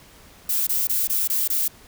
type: noise bursts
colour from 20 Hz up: violet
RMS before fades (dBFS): -22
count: 6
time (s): 0.49-1.68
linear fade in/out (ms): 5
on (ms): 180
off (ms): 22
effects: pink hiss -49 dBFS RMS until 1.87 s